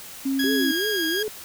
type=tone; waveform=sine; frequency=270.4 Hz; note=C#4; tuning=43 cents flat; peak=-21 dBFS; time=0.25-0.72 s; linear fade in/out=10 ms
type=tone with pitch glide; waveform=20% pulse; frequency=1661.2 to 1634.5 Hz; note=G#6 to G#6; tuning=0 to -28 cents; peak=-19 dBFS; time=0.39-1.23 s; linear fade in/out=5 ms; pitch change=-28 cents; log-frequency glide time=0.65-0.72 s
type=tone with vibrato; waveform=sine; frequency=370 Hz; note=F#4; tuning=in tune; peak=-25 dBFS; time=0.44-1.28 s; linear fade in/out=0 ms; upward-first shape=sine; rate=2.8 Hz; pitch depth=270 cents each way
effects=white hiss -40 dBFS RMS until 1.44 s